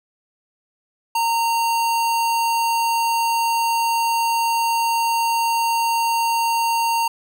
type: tone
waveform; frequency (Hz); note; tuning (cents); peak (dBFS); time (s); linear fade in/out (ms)
square; 922; A#5; -19; -18; 1.15-7.08; 5
effects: none